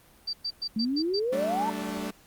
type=tone bursts; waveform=sine; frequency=4657 Hz; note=D8; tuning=15 cents flat; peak=-28 dBFS; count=6; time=0.27-1.198 s; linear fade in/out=10 ms; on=63 ms; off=110 ms
type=exponential sweep; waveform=sine; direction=up; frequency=212.1 to 932.3 Hz; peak=-25 dBFS; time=0.76-1.7 s; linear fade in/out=5 ms
type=chord; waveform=sawtooth; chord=G suspended second; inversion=none; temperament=equal with one note detuned; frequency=191.96 / 220 / 293.7 Hz; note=G3 / A3 / D4; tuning=-36 / 0 / 0 cents; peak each=-32 / -31 / -32 dBFS; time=1.32-2.11 s; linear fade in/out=10 ms
effects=pink hiss -57 dBFS RMS until 2.26 s + Opus 32 kbps